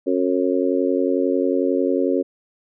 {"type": "harmonic tone", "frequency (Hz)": 91.1, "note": "F#2", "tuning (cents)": -26, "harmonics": [3, 4, 5, 6], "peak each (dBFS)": [-21, -22, -23, -24], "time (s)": [0.06, 2.23], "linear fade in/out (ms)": 20, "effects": []}